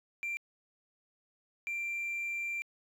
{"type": "tone bursts at uneven times", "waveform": "triangle", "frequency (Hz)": 2363, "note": "D7", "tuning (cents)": 10, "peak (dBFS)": -31, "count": 2, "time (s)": [[0.23, 0.37], [1.67, 2.62]], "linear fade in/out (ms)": 0, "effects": ["tanh soft clip ceiling -28 dBFS"]}